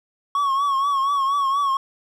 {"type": "tone with vibrato", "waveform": "triangle", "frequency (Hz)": 1108.7, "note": "C#6", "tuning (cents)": 0, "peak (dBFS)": -16, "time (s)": [0.35, 1.77], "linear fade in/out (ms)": 2, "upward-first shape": "triangle", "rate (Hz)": 4.2, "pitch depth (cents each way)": 75, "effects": []}